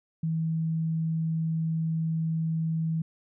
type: tone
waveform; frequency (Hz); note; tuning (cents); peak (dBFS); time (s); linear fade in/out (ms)
sine; 161.6; E3; -34; -25; 0.23-3.02; 5
effects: none